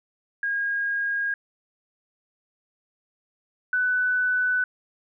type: tone pair in turn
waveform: sine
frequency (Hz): 1630 / 1496.2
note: G#6 / F#6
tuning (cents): -33 / +19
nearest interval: minor second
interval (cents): 148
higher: first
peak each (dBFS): -23 / -20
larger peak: second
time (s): 0.43-1.34 / 3.73-4.64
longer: neither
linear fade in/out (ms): 2
effects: none